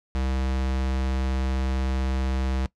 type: tone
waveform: square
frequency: 65.41 Hz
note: C2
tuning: in tune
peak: -24 dBFS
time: 0.15-2.66 s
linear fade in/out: 0 ms
effects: noise-tail reverb RT60 0.1 s tail -20 dB re dry + low-pass 6000 Hz 12 dB/octave